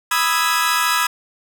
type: chord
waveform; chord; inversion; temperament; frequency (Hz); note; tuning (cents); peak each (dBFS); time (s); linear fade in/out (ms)
sawtooth; E major seventh; second; equal; 987.8 / 1244.5 / 1318.5 / 1661.2; B5 / D#6 / E6 / G#6; 0 / 0 / 0 / 0; -18; 0.11-1.07; 5
effects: none